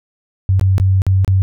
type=tone with dropouts; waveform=sine; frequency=95.3 Hz; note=G2; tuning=48 cents flat; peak=-9 dBFS; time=0.49-1.42 s; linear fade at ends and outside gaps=0 ms; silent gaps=0.596-0.612 / 0.781-0.799 / 1.019-1.066 / 1.247-1.278 s; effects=none